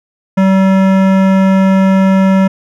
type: tone with hard clipping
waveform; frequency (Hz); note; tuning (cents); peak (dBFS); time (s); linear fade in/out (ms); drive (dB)
sine; 191.5; G3; -40; -8; 0.37-2.48; 10; 17
effects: none